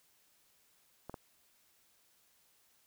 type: clicks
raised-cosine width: 1 ms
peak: -29 dBFS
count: 2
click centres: 1.096 / 1.142 s
effects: white hiss -70 dBFS RMS until 2.86 s